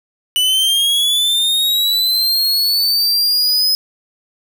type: linear sweep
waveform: 45% pulse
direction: up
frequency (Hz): 2960 to 5090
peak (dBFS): -12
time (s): 0.36-3.75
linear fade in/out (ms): 0
effects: 7-bit